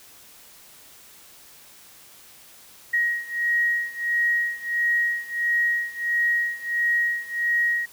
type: beating tone pair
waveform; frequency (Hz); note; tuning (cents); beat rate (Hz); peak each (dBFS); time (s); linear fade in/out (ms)
sine; 1890 / 1891.5; A#6 / A#6; +23 / +25; 1.5; -23 / -25; 2.93-7.86; 10
effects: white hiss -49 dBFS RMS until 7.92 s